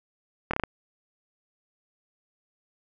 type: slowing click train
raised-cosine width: 0.5 ms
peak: -11 dBFS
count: 5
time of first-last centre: 0.51-0.637 s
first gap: 25 ms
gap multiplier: 1.16
effects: none